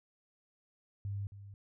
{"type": "tone with echo", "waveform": "sine", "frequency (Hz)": 100, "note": "G2", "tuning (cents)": 35, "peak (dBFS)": -35, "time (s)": [1.05, 1.27], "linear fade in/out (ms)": 0, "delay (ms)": 270, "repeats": 1, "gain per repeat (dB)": -12, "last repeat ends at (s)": 1.54, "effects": []}